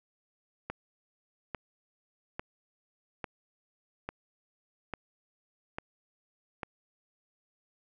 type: click train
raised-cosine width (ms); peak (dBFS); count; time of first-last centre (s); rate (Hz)
0.5; -20; 8; 0.7-6.632; 1.18
effects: none